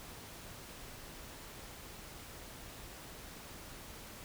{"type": "silence", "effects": ["pink hiss -50 dBFS RMS until 4.24 s"]}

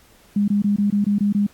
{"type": "tone bursts", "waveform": "sine", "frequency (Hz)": 204, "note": "G#3", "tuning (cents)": -31, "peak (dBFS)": -15, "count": 8, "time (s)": [0.36, 1.467], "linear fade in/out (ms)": 5, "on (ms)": 120, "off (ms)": 21, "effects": ["pink hiss -53 dBFS RMS until 1.53 s", "AAC 64 kbps"]}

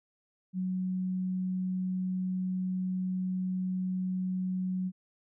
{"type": "tone", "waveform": "sine", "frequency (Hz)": 185, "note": "F#3", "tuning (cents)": 0, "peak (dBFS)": -29, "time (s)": [0.53, 4.92], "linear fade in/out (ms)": 50, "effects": []}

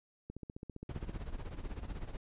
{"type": "click train", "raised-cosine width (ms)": 3, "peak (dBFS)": -31, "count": 14, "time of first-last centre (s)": [0.3, 1.161], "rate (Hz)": 15.1}
{"type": "noise with tremolo", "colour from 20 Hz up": "brown", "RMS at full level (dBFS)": -39, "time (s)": [0.89, 2.17], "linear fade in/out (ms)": 2, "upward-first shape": "sine", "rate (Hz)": 16, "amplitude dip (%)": 75}
{"effects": ["resampled to 8000 Hz"]}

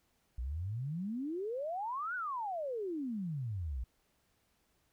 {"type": "exponential two-way sweep", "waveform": "sine", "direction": "up then down", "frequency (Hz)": [56.9, 1519, 56.9], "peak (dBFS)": -35, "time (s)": [0.38, 3.84], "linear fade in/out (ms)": 5, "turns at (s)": 2.15, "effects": ["pink hiss -75 dBFS RMS until 4.92 s"]}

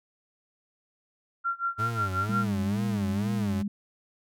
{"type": "tone with tremolo", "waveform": "sine", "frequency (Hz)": 1375, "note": "F6", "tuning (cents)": -27, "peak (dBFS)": -24, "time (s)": [1.44, 2.45], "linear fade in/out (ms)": 20, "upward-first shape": "sine", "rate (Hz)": 5.6, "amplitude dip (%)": 95}
{"type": "tone with vibrato", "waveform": "40% pulse", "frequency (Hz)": 104.3, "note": "G#2", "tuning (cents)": 8, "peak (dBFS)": -29, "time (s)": [1.78, 3.63], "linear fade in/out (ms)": 20, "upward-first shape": "sine", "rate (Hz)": 2.1, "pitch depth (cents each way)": 200}
{"type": "tone with pitch glide", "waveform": "sine", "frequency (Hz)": [201.6, 203.5], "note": ["G3", "G#3"], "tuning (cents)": [49, -35], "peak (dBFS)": -27, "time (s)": [2.29, 3.68], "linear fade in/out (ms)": 5, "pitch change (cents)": 16, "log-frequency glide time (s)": [2.53, 3.37]}
{"effects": []}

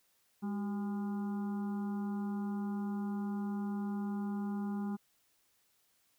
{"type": "harmonic tone with a mistuned harmonic", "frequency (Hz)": 203.5, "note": "G#3", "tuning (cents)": -35, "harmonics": [1, 2, 4, 5, 6, 7], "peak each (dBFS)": [-34, -48, -49, -55, -56, -58], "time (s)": [0.42, 4.97], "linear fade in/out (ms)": 20, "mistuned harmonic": 2, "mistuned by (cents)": -85, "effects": ["white hiss -73 dBFS RMS until 6.18 s"]}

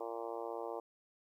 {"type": "harmonic tone", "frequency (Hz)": 115.4, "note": "A#2", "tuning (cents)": -17, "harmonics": [3, 4, 5, 6, 7, 8, 9, 10], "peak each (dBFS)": [-47, -43, -46, -48, -48, -50, -51, -56], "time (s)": [0, 0.8], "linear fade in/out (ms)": 5, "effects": ["12-bit"]}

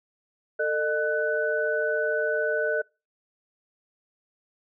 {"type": "tone cluster", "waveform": "sine", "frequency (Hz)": [446.6, 609, 1496], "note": ["A4", "D#5", "F#6"], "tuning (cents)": [26, -37, 19], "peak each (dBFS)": -27, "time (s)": [0.59, 2.82], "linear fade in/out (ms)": 10, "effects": ["noise-tail reverb RT60 0.3 s tail -26 dB re dry"]}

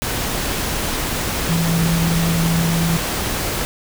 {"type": "tone in noise", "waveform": "sine", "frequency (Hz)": 166.5, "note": "E3", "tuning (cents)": 18, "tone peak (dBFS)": -16, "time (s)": [1.49, 2.97], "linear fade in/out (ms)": 0, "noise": "pink", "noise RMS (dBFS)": -22, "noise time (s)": [0.02, 3.65], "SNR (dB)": 3, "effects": []}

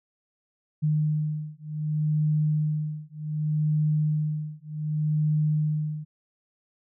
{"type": "beating tone pair", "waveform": "sine", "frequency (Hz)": [152.2, 152.86], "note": ["D#3", "D#3"], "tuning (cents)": [-38, -30], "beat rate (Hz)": 0.66, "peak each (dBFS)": -26, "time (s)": [0.82, 6.05], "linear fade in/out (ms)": 20, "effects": []}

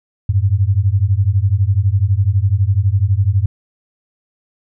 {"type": "beating tone pair", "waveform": "sine", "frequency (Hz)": [92.5, 104.5], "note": ["F#2", "G#2"], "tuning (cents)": [0, 11], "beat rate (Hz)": 12, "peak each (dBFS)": -14, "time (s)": [0.29, 3.46], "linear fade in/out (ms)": 5, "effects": []}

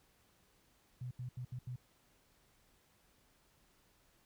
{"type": "tone bursts at uneven times", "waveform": "sine", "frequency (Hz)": 124.9, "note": "B2", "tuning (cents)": 20, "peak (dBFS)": -40, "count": 5, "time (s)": [[1.01, 1.11], [1.19, 1.29], [1.37, 1.45], [1.52, 1.59], [1.67, 1.76]], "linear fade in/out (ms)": 5, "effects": ["pink hiss -71 dBFS RMS until 4.25 s"]}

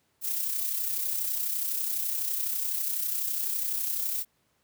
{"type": "noise with amplitude modulation", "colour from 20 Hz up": "violet", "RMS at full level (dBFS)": -28, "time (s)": [0.21, 4.25], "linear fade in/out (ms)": 50, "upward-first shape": "sine", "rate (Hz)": 32, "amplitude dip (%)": 45, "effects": ["pink hiss -71 dBFS RMS until 4.63 s", "high-pass 80 Hz 12 dB/octave"]}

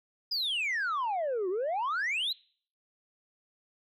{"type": "exponential two-way sweep", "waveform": "sine", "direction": "down then up", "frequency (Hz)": [5080, 352.6, 4176], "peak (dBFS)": -26, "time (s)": [0.31, 2.33], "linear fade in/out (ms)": 10, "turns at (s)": 1.49, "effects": ["noise-tail reverb RT60 0.5 s tail -25 dB re dry", "tanh soft clip ceiling -27 dBFS"]}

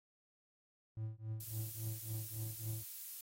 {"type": "tone with tremolo", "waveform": "triangle", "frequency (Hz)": 110, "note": "A2", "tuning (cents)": 0, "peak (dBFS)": -35, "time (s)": [0.97, 2.83], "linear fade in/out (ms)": 0, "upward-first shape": "triangle", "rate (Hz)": 3.6, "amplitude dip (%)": 100}
{"type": "noise", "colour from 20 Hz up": "violet", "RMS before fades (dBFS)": -46, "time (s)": [1.4, 3.21], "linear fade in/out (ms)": 5}
{"effects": ["AAC 48 kbps"]}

